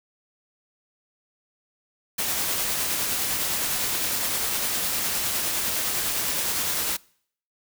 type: noise with tremolo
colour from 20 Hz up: white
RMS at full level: -25 dBFS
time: 2.18-6.97 s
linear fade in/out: 10 ms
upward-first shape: triangle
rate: 9.8 Hz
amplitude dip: 25%
effects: noise-tail reverb RT60 0.6 s tail -24 dB re dry